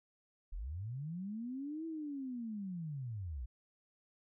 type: linear two-way sweep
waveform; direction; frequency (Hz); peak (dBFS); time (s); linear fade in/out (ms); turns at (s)
sine; up then down; 33.22 to 329.6 to 54.7; -39; 0.52-3.46; 10; 1.86
effects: none